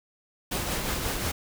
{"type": "noise with tremolo", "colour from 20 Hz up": "pink", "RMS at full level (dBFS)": -28, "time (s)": [0.51, 1.32], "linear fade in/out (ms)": 10, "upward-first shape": "triangle", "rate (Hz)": 5.6, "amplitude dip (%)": 40, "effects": []}